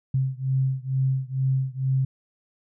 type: beating tone pair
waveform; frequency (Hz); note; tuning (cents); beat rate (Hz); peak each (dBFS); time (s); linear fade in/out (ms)
sine; 131.6 / 133.8; C3 / C3; +10 / +39; 2.2; -24 / -25; 0.14-2.05; 5
effects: none